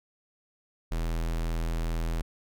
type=tone; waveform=square; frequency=41.2 Hz; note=E1; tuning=in tune; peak=-28 dBFS; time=0.91-2.22 s; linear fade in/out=10 ms; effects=none